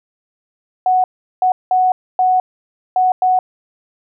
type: tone bursts at uneven times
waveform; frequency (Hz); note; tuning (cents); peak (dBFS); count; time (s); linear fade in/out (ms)
sine; 740; F#5; 0; -10; 6; 0.86-1.04 / 1.42-1.52 / 1.71-1.92 / 2.19-2.4 / 2.96-3.12 / 3.22-3.39; 2
effects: none